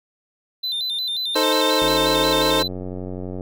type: tone with vibrato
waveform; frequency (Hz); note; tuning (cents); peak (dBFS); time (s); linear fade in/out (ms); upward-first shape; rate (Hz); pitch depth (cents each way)
triangle; 3807; A#7; +36; -21; 0.63-2.68; 10; square; 5.6; 93
type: chord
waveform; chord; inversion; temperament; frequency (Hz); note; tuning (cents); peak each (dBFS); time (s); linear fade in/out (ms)
25% pulse; A diminished; second; equal; 311.1 / 440 / 523.3; Eb4 / A4 / C5; 0 / 0 / 0; -19 / -19 / -17; 1.35-2.63; 10
type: click train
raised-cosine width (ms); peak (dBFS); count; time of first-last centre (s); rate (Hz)
2; -18; 147; 1.82-3.409; 91.9
effects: none